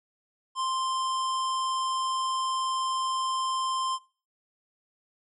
square tone, 1046.5 Hz, C6, in tune, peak -27 dBFS, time 0.55-3.99 s, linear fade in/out 50 ms, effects noise-tail reverb RT60 0.4 s tail -21 dB re dry + MP3 48 kbps

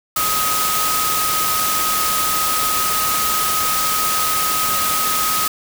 sine tone in noise, 1261 Hz, D#6, 23 cents sharp, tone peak -20 dBFS, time 0.16-5.48 s, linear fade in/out 5 ms, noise white, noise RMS -20 dBFS, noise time 0.16-5.48 s, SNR -3 dB, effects none

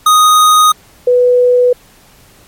square / sine tone pair in turn, 1244.5 / 493.9 Hz, D#6 / B4, 0 / 0 cents, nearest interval octave + major third, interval 1600 cents, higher first, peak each -5 dBFS, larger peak neither, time 0.06-0.72 / 1.07-1.73 s, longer neither, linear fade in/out 5 ms, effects pink hiss -44 dBFS RMS until 2.47 s + MP3 64 kbps

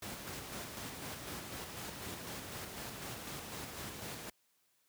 pink noise with tremolo, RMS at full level -43 dBFS, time 0.02-4.3 s, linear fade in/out 5 ms, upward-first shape square, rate 4 Hz, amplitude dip 30%, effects white hiss -75 dBFS RMS until 4.88 s + high-pass 80 Hz 12 dB/octave

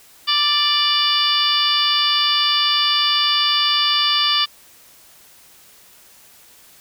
harmonic tone with a mistuned harmonic, 588 Hz, D5, 2 cents sharp, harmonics 2 / 3 / 4 / 5 / 6 / 7 / 8 / 9, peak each -22 / -28 / -28 / -20 / -20 / -31 / -21 / -32 dBFS, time 0.27-4.46 s, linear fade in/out 20 ms, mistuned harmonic 7, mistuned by +35 cents, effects white hiss -48 dBFS RMS until 6.8 s

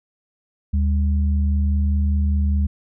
sine tone pair together, 74.92 / 200 Hz, D2 / G3, +35 / +35 cents, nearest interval octave + perfect fourth, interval 1700 cents, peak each -16 / -26 dBFS, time 0.73-2.67 s, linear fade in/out 10 ms, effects none

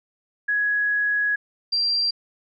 sine tone pair in turn, 1672 / 4729 Hz, G#6 / D8, +11 / +11 cents, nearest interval octave + tritone, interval 1800 cents, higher second, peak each -19 dBFS, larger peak neither, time 0.48-1.36 / 1.72-2.11 s, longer first, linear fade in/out 10 ms, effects none

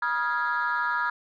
sine chord, F half-diminished seventh, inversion second, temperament equal with one note detuned, 966.9 / 1244.5 / 1396.9 / 1661.2 Hz, Cb6 / Eb6 / F6 / Ab6, -37 / 0 / 0 / 0 cents, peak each -28 / -30 / -28 / -28 dBFS, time 0.02-1.1 s, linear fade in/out 5 ms, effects tanh soft clip ceiling -18 dBFS

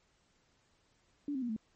sine tone with pitch steps, 289 / 263.5 / 240.2 / 219 Hz, D4 / C4 / B3 / A3, -28 / +12 / -48 / -8 cents, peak -33 dBFS, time 1.28-1.564 s, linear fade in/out 2 ms, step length 71 ms, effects pink hiss -72 dBFS RMS until 1.75 s + MP3 32 kbps

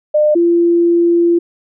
sine tone pair in turn, 603 / 342.3 Hz, D5 / F4, +46 / -35 cents, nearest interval minor seventh, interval 981 cents, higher first, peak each -8 dBFS, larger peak neither, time 0.14-0.35 / 0.35-1.39 s, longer second, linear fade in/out 10 ms, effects none

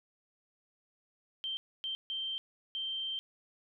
sine tone bursts at uneven times, 3136 Hz, G7, in tune, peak -34 dBFS, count 4, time 1.44-1.57 / 1.84-1.95 / 2.1-2.38 / 2.75-3.19 s, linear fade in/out 0 ms, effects none

